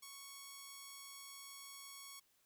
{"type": "tone", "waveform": "5% pulse", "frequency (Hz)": 1108.7, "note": "C#6", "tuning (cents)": 0, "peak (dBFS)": -39, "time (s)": [0.02, 2.2], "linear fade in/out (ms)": 10, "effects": ["white hiss -75 dBFS RMS until 2.45 s"]}